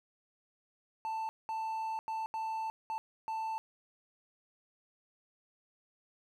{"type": "tone bursts at uneven times", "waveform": "triangle", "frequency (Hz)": 886, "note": "A5", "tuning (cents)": 12, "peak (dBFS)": -32, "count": 6, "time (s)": [[1.05, 1.29], [1.49, 1.99], [2.08, 2.26], [2.34, 2.7], [2.9, 2.98], [3.28, 3.58]], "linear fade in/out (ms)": 0, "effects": []}